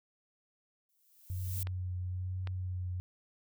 violet noise with exponential growth, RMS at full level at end -38 dBFS, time 0.89-1.63 s, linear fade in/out 2 ms, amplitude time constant 160 ms
sine tone with vibrato, 91.6 Hz, F#2, 17 cents flat, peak -34 dBFS, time 1.3-3 s, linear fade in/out 0 ms, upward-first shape triangle, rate 1.1 Hz, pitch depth 25 cents each way
clicks, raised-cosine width 0.3 ms, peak -27 dBFS, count 2, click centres 1.671 / 2.473 s
effects none

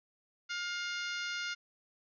harmonic tone with a mistuned harmonic, 708 Hz, F5, 23 cents sharp, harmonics 2 / 3 / 4 / 5 / 6 / 7 / 8 / 9, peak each -38 / -42 / -44 / -46 / -47 / -47 / -51 / -51 dBFS, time 0.49-1.55 s, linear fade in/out 20 ms, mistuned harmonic 9, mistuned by +20 cents, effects none

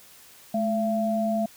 sine tone pair together, 214.7 / 675 Hz, A3 / E5, -42 / +41 cents, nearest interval octave + minor sixth, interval 1983 cents, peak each -25 dBFS, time 0.54-1.46 s, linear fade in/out 5 ms, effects white hiss -51 dBFS RMS until 1.56 s

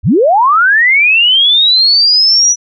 sine linear sweep, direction up, 51.91 to 5920 Hz, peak -5 dBFS, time 0.03-2.56 s, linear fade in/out 50 ms, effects none

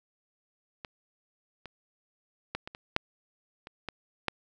clicks, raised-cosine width 0.3 ms, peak -23 / -26 / -16 / -23 / -26 / -8 / -27 / -19 / -11 dBFS, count 9, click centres 0.848 / 1.657 / 2.55 / 2.675 / 2.749 / 2.964 / 3.671 / 3.887 / 4.283 s, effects none

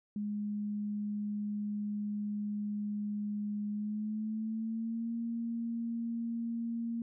sine tone with pitch glide, 207.7 to 231.8 Hz, G#3 to A#3, 0 to -10 cents, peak -33 dBFS, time 0.16-7.02 s, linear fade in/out 2 ms, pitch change +190 cents, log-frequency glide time 3.7-5.14 s, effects none

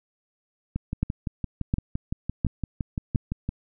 two click trains, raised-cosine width 5 ms, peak -10 / -15 dBFS, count 4 / 17, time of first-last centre 1.03-3.158 / 0.76-3.49 s, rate 1.41 / 5.86 Hz, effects none

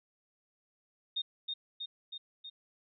sine tone with echo, 3684 Hz, A#7, 21 cents flat, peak -31 dBFS, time 1.16-1.22 s, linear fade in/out 10 ms, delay 320 ms, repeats 4, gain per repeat -3 dB, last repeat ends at 2.5 s, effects none

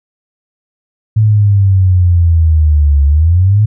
sine exponential two-way sweep, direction down then up, 110 to 69.8 to 110 Hz, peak -5 dBFS, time 1.16-3.66 s, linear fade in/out 10 ms, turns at 3.05 s, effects none

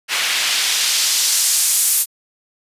white noise with band-pass filter sweep, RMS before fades -17 dBFS, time 0.08-2.06 s, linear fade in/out 50 ms, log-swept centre 2200 to 11000 Hz, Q 0.96, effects resampled to 32000 Hz

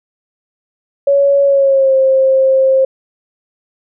sine tone with pitch glide, 560 to 530.7 Hz, C#5 to C5, +18 to +24 cents, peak -7 dBFS, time 1.07-2.85 s, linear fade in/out 5 ms, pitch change -94 cents, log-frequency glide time 1.44-1.95 s, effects none

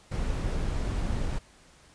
brown noise, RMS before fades -29 dBFS, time 0.11-1.39 s, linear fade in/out 10 ms, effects pink hiss -57 dBFS RMS until 1.94 s + resampled to 22050 Hz

